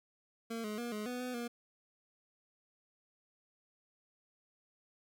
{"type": "tone with pitch steps", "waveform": "25% pulse", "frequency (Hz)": [228.6, 211.9, 238.6, 211.5, 247.5, 250.6, 238], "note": ["A#3", "G#3", "A#3", "G#3", "B3", "B3", "A#3"], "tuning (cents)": [-34, 35, 41, 32, 4, 25, 36], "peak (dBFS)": -34, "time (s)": [0.5, 1.48], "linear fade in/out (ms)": 10, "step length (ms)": 140, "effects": []}